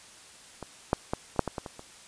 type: clicks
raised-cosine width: 1 ms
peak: -23 / -8 / -13 / -30 / -7 / -16 / -18 / -23 / -28 dBFS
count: 9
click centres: 0.627 / 0.931 / 1.135 / 1.362 / 1.393 / 1.477 / 1.582 / 1.662 / 1.794 s
effects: white hiss -51 dBFS RMS until 2.07 s + resampled to 22050 Hz